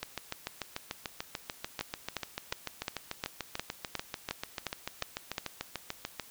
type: two click trains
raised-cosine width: 0.2 ms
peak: -15 / -17 dBFS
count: 11 / 43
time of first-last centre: 1.81-5.381 / 0.03-6.197 s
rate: 2.8 / 6.81 Hz
effects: white hiss -54 dBFS RMS until 6.3 s